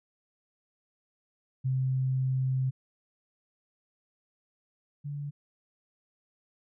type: tone pair in turn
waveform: sine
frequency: 130.81 / 144.16 Hz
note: C3 / D3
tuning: 0 / -32 cents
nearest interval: major second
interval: 168 cents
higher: second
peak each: -25 / -33 dBFS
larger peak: first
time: 1.64-2.71 / 5.04-5.31 s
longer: first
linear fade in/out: 20 ms
effects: none